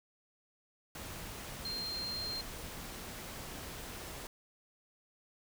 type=tone in noise; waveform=sine; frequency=4186 Hz; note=C8; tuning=in tune; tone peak=-37 dBFS; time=1.65-2.41 s; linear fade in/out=2 ms; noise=pink; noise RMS=-45 dBFS; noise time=0.95-4.27 s; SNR=+5 dB; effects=none